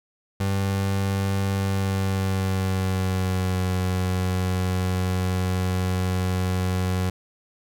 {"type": "tone with pitch glide", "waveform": "30% pulse", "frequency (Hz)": [97.6, 92.12], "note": ["G2", "F#2"], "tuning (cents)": [-7, -7], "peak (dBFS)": -19, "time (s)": [0.4, 7.1], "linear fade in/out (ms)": 5, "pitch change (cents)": -100, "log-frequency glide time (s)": [1.56, 3.68], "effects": []}